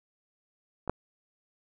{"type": "clicks", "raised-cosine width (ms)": 1, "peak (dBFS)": [-26, -11], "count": 2, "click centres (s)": [0.877, 0.896], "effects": []}